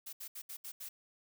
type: noise bursts at uneven times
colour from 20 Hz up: blue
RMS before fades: -45 dBFS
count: 6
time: 0.06-0.13 / 0.2-0.28 / 0.35-0.42 / 0.49-0.57 / 0.64-0.72 / 0.8-0.89 s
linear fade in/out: 10 ms
effects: none